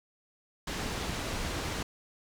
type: low-pass noise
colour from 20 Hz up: pink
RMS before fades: -35 dBFS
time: 0.67-1.83 s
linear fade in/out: 5 ms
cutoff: 7000 Hz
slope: 12 dB/octave
type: click train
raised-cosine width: 3 ms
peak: -26 dBFS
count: 9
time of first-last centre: 0.86-1.803 s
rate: 8.48 Hz
effects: none